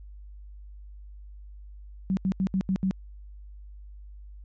sine tone bursts at uneven times, 189.8 Hz, F#3, 44 cents sharp, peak -22 dBFS, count 6, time 2.1-2.17 / 2.25-2.32 / 2.4-2.47 / 2.54-2.61 / 2.69-2.76 / 2.83-2.91 s, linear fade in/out 0 ms, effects added 50 Hz sine -42 dBFS peak until 4.44 s + resampled to 16000 Hz

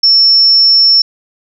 sine tone, 5400 Hz, E8, 41 cents sharp, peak -4 dBFS, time 0.03-1.02 s, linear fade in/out 5 ms, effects none

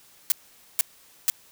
blue noise bursts, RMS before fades -20 dBFS, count 3, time 0.3-1.3 s, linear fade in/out 0 ms, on 20 ms, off 470 ms, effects white hiss -55 dBFS RMS until 1.51 s

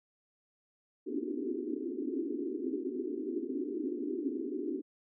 pink band-pass noise, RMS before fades -36 dBFS, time 1.06-4.82 s, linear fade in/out 20 ms, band 250 to 410 Hz, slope 96 dB/octave, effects none

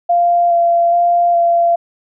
sine tone with vibrato, 690 Hz, F5, 21 cents flat, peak -9 dBFS, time 0.09-1.76 s, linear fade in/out 10 ms, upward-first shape square, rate 1.2 Hz, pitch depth 12 cents each way, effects none

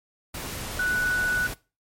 sine tone in noise, 1480 Hz, F#6, in tune, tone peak -22 dBFS, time 0.79-1.47 s, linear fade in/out 5 ms, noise pink, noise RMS -34 dBFS, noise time 0.34-1.54 s, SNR +9 dB, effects noise-tail reverb RT60 0.3 s tail -20 dB re dry + MP3 64 kbps

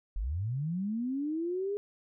sine linear sweep, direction up, 38.89 to 415.3 Hz, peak -30 dBFS, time 0.16-1.77 s, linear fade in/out 0 ms, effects none

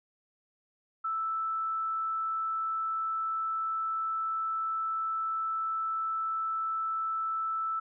sine tone, 1318.5 Hz, E6, in tune, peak -29 dBFS, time 1.04-7.8 s, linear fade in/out 10 ms, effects none

